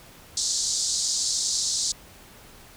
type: band-pass noise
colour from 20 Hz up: white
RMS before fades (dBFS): -26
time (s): 0.37-1.92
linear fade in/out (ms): 2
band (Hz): 4000 to 7900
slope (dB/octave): 48
effects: pink hiss -49 dBFS RMS until 2.76 s